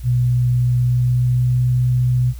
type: tone with pitch glide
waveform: sine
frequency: 123.3 to 124.88 Hz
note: B2 to B2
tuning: -2 to +20 cents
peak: -13 dBFS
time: 0.03-2.34 s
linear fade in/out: 50 ms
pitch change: +22 cents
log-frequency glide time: 0.73-1.64 s
effects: added 60 Hz sine -29 dBFS peak until 2.39 s + white hiss -48 dBFS RMS until 2.39 s